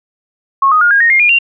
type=tone with pitch steps; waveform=sine; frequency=1092 / 1247.2 / 1424.4 / 1626.7 / 1857.9 / 2122 / 2423 / 2768 Hz; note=C#6 / D#6 / F6 / G#6 / A#6 / C7 / D#7 / F7; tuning=-26 / +4 / +34 / -36 / -6 / +24 / -47 / -16 cents; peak=-6 dBFS; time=0.62-1.388 s; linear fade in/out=5 ms; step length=96 ms; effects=none